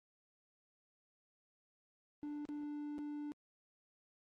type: tone with dropouts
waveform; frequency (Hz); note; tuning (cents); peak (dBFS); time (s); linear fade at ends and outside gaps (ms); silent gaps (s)
triangle; 294.7; D4; +6; -39; 2.23-3.32; 0; 2.453-2.489 / 2.982-2.988
effects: Opus 24 kbps